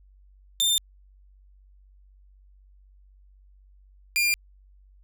sawtooth tone pair in turn, 3594 / 2399 Hz, A7 / D7, +36 / +36 cents, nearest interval perfect fifth, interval 700 cents, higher first, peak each -17 dBFS, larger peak neither, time 0.6-0.78 / 4.16-4.34 s, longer neither, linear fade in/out 0 ms, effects added 48 Hz sine -52 dBFS peak until 5.03 s

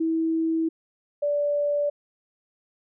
sine tone pair in turn, 324.6 / 581.7 Hz, E4 / D5, -27 / -17 cents, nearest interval minor seventh, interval 1010 cents, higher second, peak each -21 dBFS, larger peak neither, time 0-0.69 / 1.22-1.9 s, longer first, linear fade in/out 10 ms, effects none

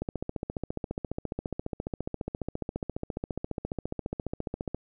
click train, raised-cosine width 2 ms, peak -18 dBFS, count 70, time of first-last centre 0.02-4.746 s, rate 14.6 Hz, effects none

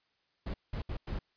brown noise bursts at uneven times, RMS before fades -36 dBFS, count 4, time 0.46-0.54 / 0.73-0.82 / 0.89-0.97 / 1.07-1.19 s, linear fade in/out 5 ms, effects white hiss -75 dBFS RMS until 1.36 s + resampled to 11025 Hz

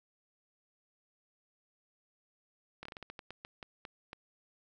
slowing click train, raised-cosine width 0.3 ms, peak -28 dBFS, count 13, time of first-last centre 2.83-4.131 s, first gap 24 ms, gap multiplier 1.25, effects none

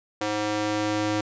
square tone with high-pass filter sweep, 105.6 Hz, G#2, 29 cents sharp, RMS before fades -26 dBFS, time 0.21-1.21 s, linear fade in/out 5 ms, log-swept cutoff 420 to 250 Hz, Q 1.1, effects resampled to 16000 Hz

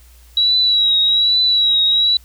sine tone with vibrato, 3885 Hz, B7, 29 cents flat, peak -11 dBFS, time 0.37-2.17 s, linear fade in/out 2 ms, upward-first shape triangle, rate 1.2 Hz, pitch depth 52 cents each way, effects added 60 Hz sine -43 dBFS peak until 2.24 s + white hiss -51 dBFS RMS until 2.24 s

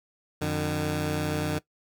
15% pulse tone pair together, 90 / 151.36 Hz, F#2 / D#3, -47 / -47 cents, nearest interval major sixth, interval 900 cents, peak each -25 / -21 dBFS, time 0.41-1.59 s, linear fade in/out 10 ms, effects noise-tail reverb RT60 0.1 s tail -18 dB re dry

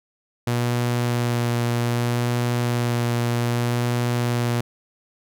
sawtooth tone with vibrato, 120 Hz, B2, 49 cents flat, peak -16 dBFS, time 0.47-4.61 s, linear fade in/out 5 ms, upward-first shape sine, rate 0.64 Hz, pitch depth 13 cents each way, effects none

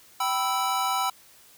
square chord, E minor, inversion first, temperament equal with one note detuned, 774.1 / 987.8 / 1318.5 Hz, G5 / B5 / E6, -22 / 0 / 0 cents, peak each -29 dBFS, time 0.2-1.1 s, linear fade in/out 5 ms, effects white hiss -54 dBFS RMS until 1.57 s

